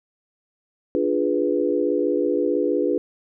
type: chord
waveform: sine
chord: D diminished seventh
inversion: none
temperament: equal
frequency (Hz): 293.7 / 349.2 / 415.3 / 493.9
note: D4 / F4 / Ab4 / Cb5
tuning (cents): 0 / 0 / 0 / 0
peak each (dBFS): -24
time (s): 0.95-2.98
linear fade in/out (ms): 0
effects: none